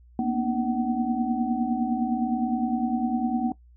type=tone cluster; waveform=sine; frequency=232.5 / 242.3 / 261.9 / 302.8 / 754 Hz; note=A#3 / B3 / C4 / D#4 / F#5; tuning=-4 / -33 / +2 / -47 / +32 cents; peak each=-27 / -27 / -35 / -32 / -30 dBFS; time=0.19-3.52 s; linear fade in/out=2 ms; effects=noise-tail reverb RT60 0.1 s tail -19 dB re dry + added 60 Hz sine -50 dBFS peak until 3.76 s